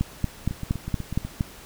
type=two click trains; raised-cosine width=5 ms; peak=-18 / -10 dBFS; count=7 / 7; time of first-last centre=0.51-1.25 / 0.01-1.409 s; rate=8.11 / 4.29 Hz; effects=pink hiss -45 dBFS RMS until 1.65 s